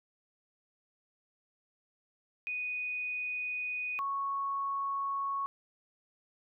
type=tone pair in turn; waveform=sine; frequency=2483 / 1106.1 Hz; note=D#7 / C#6; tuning=-4 / -4 cents; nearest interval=octave + major second; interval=1400 cents; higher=first; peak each=-33 / -31 dBFS; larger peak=second; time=2.47-3.99 / 3.99-5.46 s; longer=first; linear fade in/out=0 ms; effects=none

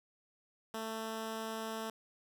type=tone; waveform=10% pulse; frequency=222.2 Hz; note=A3; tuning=17 cents sharp; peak=-30 dBFS; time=0.74-1.9 s; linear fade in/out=2 ms; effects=none

